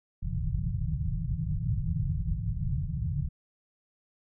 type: low-pass noise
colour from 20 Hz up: white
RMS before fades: -30 dBFS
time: 0.22-3.29 s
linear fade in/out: 10 ms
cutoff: 170 Hz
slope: 96 dB/octave
effects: none